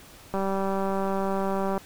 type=click train; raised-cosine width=1 ms; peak=-15 dBFS; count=280; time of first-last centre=0.34-1.778 s; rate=194 Hz; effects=pink hiss -49 dBFS RMS until 1.85 s